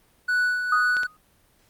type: tone with tremolo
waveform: triangle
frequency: 1480 Hz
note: F#6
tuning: in tune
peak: -17 dBFS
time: 0.28-1.07 s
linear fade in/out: 10 ms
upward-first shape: sine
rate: 2.1 Hz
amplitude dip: 50%
type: tone with exponential decay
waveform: sine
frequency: 1247 Hz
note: D#6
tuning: 3 cents sharp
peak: -16 dBFS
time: 0.72-1.17 s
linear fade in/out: 5 ms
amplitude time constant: 96 ms
type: clicks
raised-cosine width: 0.2 ms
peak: -17 dBFS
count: 2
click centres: 0.968 / 1.033 s
effects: pink hiss -61 dBFS RMS until 1.69 s + Opus 32 kbps